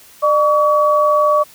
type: tone pair together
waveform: sine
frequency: 601 / 1134.5 Hz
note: D5 / C#6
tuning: +40 / +40 cents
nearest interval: major seventh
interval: 1100 cents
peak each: -13 dBFS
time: 0.22-1.44 s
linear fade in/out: 20 ms
effects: white hiss -44 dBFS RMS until 1.54 s